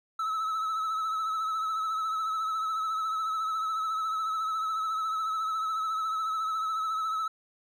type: tone with vibrato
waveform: triangle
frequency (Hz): 1299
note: E6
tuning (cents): -26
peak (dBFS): -26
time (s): 0.19-7.28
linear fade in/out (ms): 5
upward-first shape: sine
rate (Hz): 14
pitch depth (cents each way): 39
effects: none